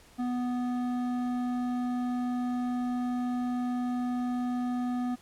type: tone with hard clipping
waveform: triangle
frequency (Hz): 246.9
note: B3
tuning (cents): 0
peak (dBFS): -30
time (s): 0.18-5.16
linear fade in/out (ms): 20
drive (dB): 14
effects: pink hiss -57 dBFS RMS until 5.21 s + low-pass 12000 Hz 12 dB/octave